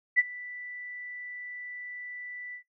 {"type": "tone with ADSR envelope", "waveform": "sine", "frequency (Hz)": 1975.5, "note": "B6", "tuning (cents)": 0, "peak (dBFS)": -16, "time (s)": [0.16, 2.63], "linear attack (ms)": 29, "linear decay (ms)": 31, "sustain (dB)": -22, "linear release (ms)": 91, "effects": ["noise-tail reverb RT60 0.2 s tail -25 dB re dry"]}